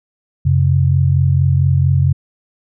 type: tone pair together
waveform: sine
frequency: 91.8 / 136.19 Hz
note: F#2 / C#3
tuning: -13 / -30 cents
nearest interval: perfect fifth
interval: 683 cents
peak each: -13 / -12 dBFS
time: 0.45-2.13 s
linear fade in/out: 10 ms
effects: none